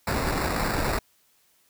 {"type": "noise with sample-and-hold", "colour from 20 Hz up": "pink", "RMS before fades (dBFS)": -26, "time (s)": [0.07, 0.99], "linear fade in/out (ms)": 5, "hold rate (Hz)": 3150, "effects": ["white hiss -64 dBFS RMS until 1.69 s"]}